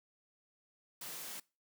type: high-pass noise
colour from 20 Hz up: white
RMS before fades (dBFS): -45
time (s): 1.01-1.4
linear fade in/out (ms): 5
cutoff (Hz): 120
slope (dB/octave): 96
effects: noise-tail reverb RT60 0.3 s tail -23 dB re dry